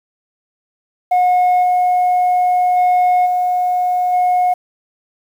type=tone with level steps; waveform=sine; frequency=724 Hz; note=F#5; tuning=38 cents flat; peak=-7 / -9 / -7 / -12 / -9 dBFS; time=1.11-4.54 s; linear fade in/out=10 ms; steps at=1.62 / 2.76 / 3.25 / 4.12 s; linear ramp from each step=20 ms; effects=tanh soft clip ceiling -9 dBFS + 7-bit